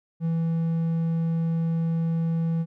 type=tone; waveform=triangle; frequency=164.81 Hz; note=E3; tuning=in tune; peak=-20 dBFS; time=0.2-2.66 s; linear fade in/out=50 ms; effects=none